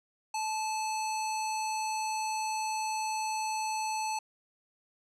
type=tone with low-pass filter; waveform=square; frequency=870 Hz; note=A5; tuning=20 cents flat; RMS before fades=-33 dBFS; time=0.34-4.19 s; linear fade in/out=5 ms; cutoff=7700 Hz; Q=2.1; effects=none